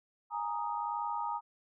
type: chord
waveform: sine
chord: Ab suspended second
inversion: none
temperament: equal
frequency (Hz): 830.6 / 932.3 / 1244.5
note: Ab5 / Bb5 / Eb6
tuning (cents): 0 / 0 / 0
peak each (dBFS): -38 / -35 / -39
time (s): 0.3-1.41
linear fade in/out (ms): 50
effects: none